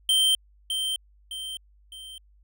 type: tone with echo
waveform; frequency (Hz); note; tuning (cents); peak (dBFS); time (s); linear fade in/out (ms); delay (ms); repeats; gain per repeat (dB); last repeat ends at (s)
square; 3127; G7; -5; -19; 0.09-0.35; 2; 610; 3; -7; 2.18
effects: added 50 Hz sine -55 dBFS peak until 2.43 s